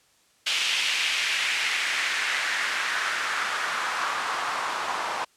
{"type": "noise with band-pass filter sweep", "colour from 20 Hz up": "white", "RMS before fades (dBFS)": -27, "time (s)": [0.46, 5.25], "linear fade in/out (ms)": 10, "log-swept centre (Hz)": [2900, 920], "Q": 2.1, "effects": ["white hiss -62 dBFS RMS until 5.36 s", "low-pass 9000 Hz 12 dB/octave"]}